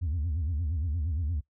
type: tone with vibrato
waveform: sine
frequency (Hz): 79.9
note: D#2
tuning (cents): +47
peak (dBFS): -25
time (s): 0.01-1.41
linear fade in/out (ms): 20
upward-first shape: sine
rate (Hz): 8.6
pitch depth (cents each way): 200
effects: noise-tail reverb RT60 0.1 s tail -19 dB re dry + tanh soft clip ceiling -25 dBFS